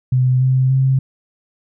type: tone with pitch steps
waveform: sine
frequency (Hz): 127.7 / 130.23 / 132.82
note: C3 / C3 / C3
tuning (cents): -42 / -8 / +26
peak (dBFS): -11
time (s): 0.12-0.99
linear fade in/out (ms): 5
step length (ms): 290
effects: none